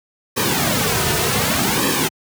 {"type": "noise with flanger", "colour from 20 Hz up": "pink", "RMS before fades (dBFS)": -18, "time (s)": [0.36, 2.09], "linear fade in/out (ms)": 20, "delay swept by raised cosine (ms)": [1.4, 3.7], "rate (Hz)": 0.66, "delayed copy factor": -0.7, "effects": ["high-pass 100 Hz 12 dB/octave"]}